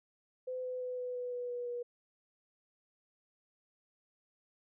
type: tone with pitch steps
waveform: sine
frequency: 509 / 505.2 / 501.4 / 497.7 / 493.9 / 490.2 / 486.6 / 482.9 Hz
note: C5 / B4 / B4 / B4 / B4 / B4 / B4 / B4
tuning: -48 / +39 / +26 / +13 / 0 / -13 / -26 / -39 cents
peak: -36 dBFS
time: 0.47-1.83 s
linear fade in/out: 10 ms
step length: 170 ms
effects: none